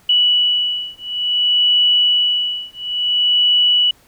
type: beating tone pair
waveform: sine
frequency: 2948 / 2948.57 Hz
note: F#7 / F#7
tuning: -7 / -7 cents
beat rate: 0.57 Hz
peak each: -16 dBFS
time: 0.09-3.91 s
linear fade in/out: 5 ms
effects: pink hiss -52 dBFS RMS until 4.07 s